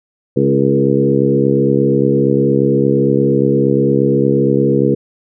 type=harmonic tone with a mistuned harmonic; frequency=68.6 Hz; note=C#2; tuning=17 cents flat; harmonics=2 / 3 / 4 / 5 / 6 / 7; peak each=-17 / -17 / -17 / -17 / -17 / -17 dBFS; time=0.36-4.95 s; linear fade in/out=10 ms; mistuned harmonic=6; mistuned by=+15 cents; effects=none